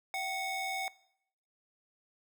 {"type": "ring-modulated tone", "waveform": "square", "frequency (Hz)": 725, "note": "F#5", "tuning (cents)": -35, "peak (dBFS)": -31, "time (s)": [0.14, 0.88], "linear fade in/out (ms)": 0, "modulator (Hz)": 1490, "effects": ["noise-tail reverb RT60 0.7 s tail -20 dB re dry"]}